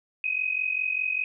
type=tone pair together; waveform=sine; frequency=2505 / 2550 Hz; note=D#7 / D#7; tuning=+11 / +42 cents; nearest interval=unison; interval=31 cents; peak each=-27 / -28 dBFS; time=0.24-1.24 s; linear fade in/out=2 ms; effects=none